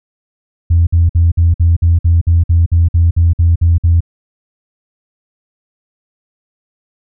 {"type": "tone bursts", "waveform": "sine", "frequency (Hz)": 84.5, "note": "E2", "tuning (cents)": 43, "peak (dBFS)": -5, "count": 15, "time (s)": [0.7, 4.006], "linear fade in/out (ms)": 10, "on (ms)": 170, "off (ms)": 54, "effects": ["tanh soft clip ceiling -2 dBFS"]}